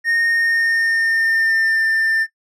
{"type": "tone with pitch glide", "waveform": "triangle", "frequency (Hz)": [1846, 1791.4], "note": ["A#6", "A6"], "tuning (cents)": [-17, 31], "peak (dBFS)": -13, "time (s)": [0.04, 2.27], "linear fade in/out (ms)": 50, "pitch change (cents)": -52, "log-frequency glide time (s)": [0.29, 1.84], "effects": ["noise-tail reverb RT60 0.1 s tail -18 dB re dry", "resampled to 32000 Hz"]}